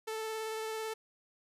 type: tone with vibrato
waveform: sawtooth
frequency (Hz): 440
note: A4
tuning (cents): 0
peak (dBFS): -32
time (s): 0.07-0.94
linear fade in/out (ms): 10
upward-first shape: sine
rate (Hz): 18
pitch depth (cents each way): 13
effects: resampled to 32000 Hz